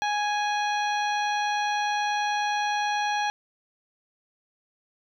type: harmonic tone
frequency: 830.6 Hz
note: G#5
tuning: in tune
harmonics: 1 / 2 / 3 / 4 / 5 / 7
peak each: -25 / -31 / -35 / -37 / -39 / -42 dBFS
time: 0.02-3.3 s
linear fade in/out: 0 ms
effects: 10-bit

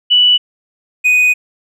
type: tone pair in turn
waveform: sine / triangle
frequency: 2960 / 2489 Hz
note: F#7 / D#7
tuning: 0 / 0 cents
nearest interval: minor third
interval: 300 cents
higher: first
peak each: -6 dBFS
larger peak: neither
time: 0.1-0.38 / 1.04-1.34 s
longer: second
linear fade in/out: 20 ms
effects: none

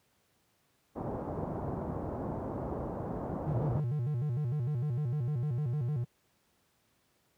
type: low-pass noise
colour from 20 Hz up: pink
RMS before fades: -35 dBFS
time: 0.95-3.81 s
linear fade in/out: 20 ms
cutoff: 900 Hz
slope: 24 dB/octave
type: tone with vibrato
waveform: triangle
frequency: 134 Hz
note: C3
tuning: 42 cents sharp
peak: -27 dBFS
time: 3.46-6.05 s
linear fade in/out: 20 ms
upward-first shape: square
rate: 6.6 Hz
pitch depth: 200 cents each way
effects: pink hiss -72 dBFS RMS until 7.37 s + high-pass 80 Hz 12 dB/octave

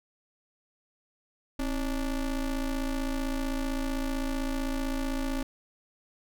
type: ring-modulated tone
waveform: square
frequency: 146.83 Hz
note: D3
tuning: in tune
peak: -26 dBFS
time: 1.59-5.43 s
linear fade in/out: 5 ms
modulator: 119 Hz
effects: none

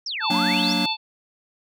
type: exponential two-way sweep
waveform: sine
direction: down then up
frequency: 5840 to 768 to 5840 Hz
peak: -26 dBFS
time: 0.06-0.73 s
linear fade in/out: 5 ms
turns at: 0.3 s
type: harmonic tone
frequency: 880 Hz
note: A5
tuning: in tune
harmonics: 1 / 3 / 4 / 5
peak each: -27 / -28 / -27 / -27 dBFS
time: 0.2-0.97 s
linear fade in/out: 50 ms
type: chord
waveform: square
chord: Gb augmented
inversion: none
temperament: equal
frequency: 185 / 233.1 / 293.7 Hz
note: Gb3 / Bb3 / D4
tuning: 0 / 0 / 0 cents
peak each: -27 dBFS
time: 0.3-0.86 s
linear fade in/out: 5 ms
effects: none

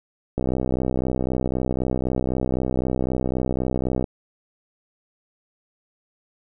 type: click train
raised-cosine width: 2 ms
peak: -10 dBFS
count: 235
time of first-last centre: 0.38-4.042 s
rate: 63.9 Hz
effects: none

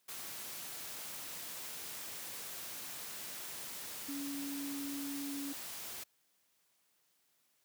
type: tone in noise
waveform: sine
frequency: 281 Hz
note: C#4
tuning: 24 cents sharp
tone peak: -39 dBFS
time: 4.08-5.53 s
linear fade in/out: 10 ms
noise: white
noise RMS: -45 dBFS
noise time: 0.08-6.04 s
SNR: +3 dB
effects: white hiss -75 dBFS RMS until 7.64 s + high-pass 100 Hz 12 dB/octave

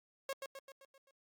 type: tone with echo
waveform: sawtooth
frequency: 544 Hz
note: C#5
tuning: 33 cents flat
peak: -33 dBFS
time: 0.29-0.33 s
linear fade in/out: 2 ms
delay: 130 ms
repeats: 6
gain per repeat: -5 dB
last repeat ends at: 1.11 s
effects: Opus 48 kbps

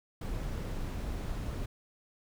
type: noise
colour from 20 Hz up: brown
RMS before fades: -36 dBFS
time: 0.21-1.66 s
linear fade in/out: 5 ms
effects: none

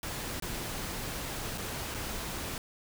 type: noise with dropouts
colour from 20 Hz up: pink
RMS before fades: -37 dBFS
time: 0.03-2.58 s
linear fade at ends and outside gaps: 1 ms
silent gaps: 0.4-0.423 / 1.576-1.58 / 1.942-1.946 s
effects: none

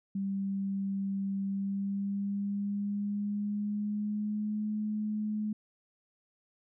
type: tone with pitch glide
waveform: sine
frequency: 196 to 212.5 Hz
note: G3 to G#3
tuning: 0 to +40 cents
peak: -30 dBFS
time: 0.15-5.53 s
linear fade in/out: 5 ms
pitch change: +140 cents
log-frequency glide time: 1.45-4.7 s
effects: none

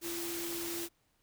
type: tone in noise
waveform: sine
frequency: 340.1 Hz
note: F4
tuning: 46 cents flat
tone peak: -39 dBFS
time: 0.01-0.89 s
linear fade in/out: 50 ms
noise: white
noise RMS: -40 dBFS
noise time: 0.01-0.89 s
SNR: -2 dB
effects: pink hiss -74 dBFS RMS until 1.22 s

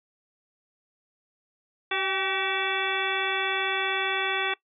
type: harmonic tone with a mistuned harmonic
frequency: 382.2 Hz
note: G4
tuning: 44 cents flat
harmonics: 1 / 2 / 3 / 4 / 5 / 6 / 7 / 9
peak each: -33 / -33 / -33 / -33 / -33 / -33 / -33 / -33 dBFS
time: 1.91-4.54 s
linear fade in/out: 5 ms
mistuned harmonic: 2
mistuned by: +48 cents
effects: noise-tail reverb RT60 0.1 s tail -20 dB re dry

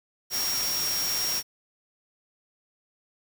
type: tone in noise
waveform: sine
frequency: 5588 Hz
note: F8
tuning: in tune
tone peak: -27 dBFS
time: 0.3-1.43 s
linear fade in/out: 50 ms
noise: white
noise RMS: -31 dBFS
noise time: 0.3-1.43 s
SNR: +1 dB
effects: none

